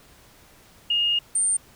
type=tone pair in turn; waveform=sine; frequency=2846 / 8901 Hz; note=F7 / C#9; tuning=+32 / +6 cents; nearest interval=octave + minor sixth; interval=1974 cents; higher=second; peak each=-19 dBFS; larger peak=neither; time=0.9-1.19 / 1.35-1.57 s; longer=first; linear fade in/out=5 ms; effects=pink hiss -53 dBFS RMS until 1.75 s